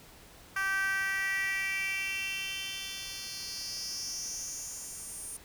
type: tone with high-pass filter sweep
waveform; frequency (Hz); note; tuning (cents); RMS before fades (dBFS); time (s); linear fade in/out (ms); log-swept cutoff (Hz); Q
10% pulse; 388; G4; -18; -35; 0.56-5.37; 5; 1400 to 9100; 5
effects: pink hiss -54 dBFS RMS until 5.44 s